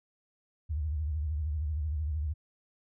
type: tone with vibrato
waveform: sine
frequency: 75.9 Hz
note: D#2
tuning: 42 cents flat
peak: -29 dBFS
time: 0.69-2.34 s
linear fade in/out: 20 ms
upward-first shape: sine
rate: 13 Hz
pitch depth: 130 cents each way
effects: none